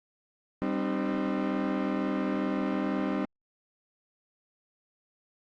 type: chord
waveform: 35% pulse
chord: C minor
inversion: second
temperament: equal with one note detuned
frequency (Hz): 196 / 261.6 / 303.8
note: G3 / C4 / Eb4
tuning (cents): 0 / 0 / -41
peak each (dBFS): -30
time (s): 0.62-3.25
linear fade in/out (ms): 0
effects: low-pass 2000 Hz 12 dB/octave + Opus 32 kbps